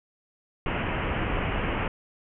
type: low-pass noise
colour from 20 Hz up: pink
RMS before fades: -28 dBFS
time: 0.66-1.88 s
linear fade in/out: 2 ms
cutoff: 3000 Hz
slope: 96 dB/octave
effects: none